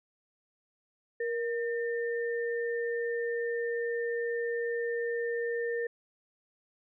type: tone pair together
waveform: sine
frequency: 470.3 / 1805.6 Hz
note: A#4 / A6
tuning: +15 / +44 cents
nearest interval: octave + major seventh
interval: 2329 cents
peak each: -30 / -37 dBFS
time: 1.2-5.87 s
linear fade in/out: 5 ms
effects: none